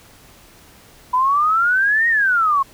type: exponential two-way sweep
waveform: sine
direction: up then down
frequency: 987.8 to 1887 to 1070 Hz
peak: -13 dBFS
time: 1.13-2.63 s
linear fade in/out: 10 ms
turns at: 2.08 s
effects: pink hiss -47 dBFS RMS until 2.73 s